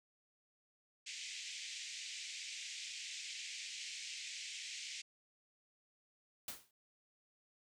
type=band-pass noise; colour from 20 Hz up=pink; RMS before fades=-47 dBFS; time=1.06-5.02 s; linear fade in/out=10 ms; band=2100 to 7800 Hz; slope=48 dB/octave
type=noise with exponential decay; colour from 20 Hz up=white; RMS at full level=-41 dBFS; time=6.48-6.71 s; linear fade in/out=2 ms; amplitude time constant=49 ms
effects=none